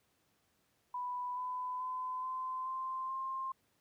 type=tone with pitch steps; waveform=sine; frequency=990 / 1003.2 / 1016.7 / 1030.3 / 1044 / 1058 Hz; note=B5 / B5 / B5 / C6 / C6 / C6; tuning=+4 / +27 / +50 / -27 / -4 / +19 cents; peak=-36 dBFS; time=0.94-3.52 s; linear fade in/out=5 ms; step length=430 ms; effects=pink hiss -75 dBFS RMS until 3.8 s + high-pass 80 Hz 12 dB/octave